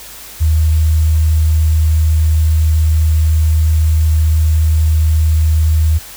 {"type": "tone with sample-and-hold", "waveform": "sine", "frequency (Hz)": 78.6, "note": "D#2", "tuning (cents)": 18, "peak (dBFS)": -8, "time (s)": [0.4, 5.99], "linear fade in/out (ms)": 20, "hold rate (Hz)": 7350, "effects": ["added 50 Hz sine -43 dBFS peak until 6.16 s", "white hiss -33 dBFS RMS until 6.16 s"]}